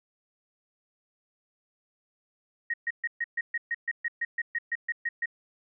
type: tone bursts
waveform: sine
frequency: 1876 Hz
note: A#6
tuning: 11 cents sharp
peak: -26 dBFS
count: 16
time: 2.7-5.258 s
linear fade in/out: 5 ms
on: 38 ms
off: 130 ms
effects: none